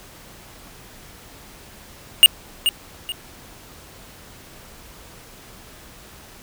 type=tone with echo; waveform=square; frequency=2849 Hz; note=F7; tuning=34 cents sharp; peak=-5 dBFS; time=2.23-2.26 s; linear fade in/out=0 ms; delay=430 ms; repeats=2; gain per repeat=-10 dB; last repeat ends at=3.12 s; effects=pink hiss -44 dBFS RMS until 6.42 s